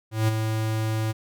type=tone with ADSR envelope; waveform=square; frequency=110 Hz; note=A2; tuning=in tune; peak=-18 dBFS; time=0.11-1.13 s; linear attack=170 ms; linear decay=19 ms; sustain=-6 dB; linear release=23 ms; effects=none